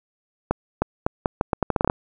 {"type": "accelerating click train", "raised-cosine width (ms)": 1, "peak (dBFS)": -5, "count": 13, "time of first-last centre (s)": [0.51, 1.899], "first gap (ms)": 310, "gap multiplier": 0.79, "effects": []}